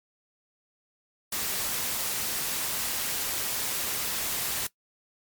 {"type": "noise", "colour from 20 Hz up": "white", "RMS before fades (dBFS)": -30, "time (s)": [1.32, 4.67], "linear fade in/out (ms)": 5, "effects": ["noise-tail reverb RT60 0.1 s tail -20 dB re dry", "MP3 96 kbps"]}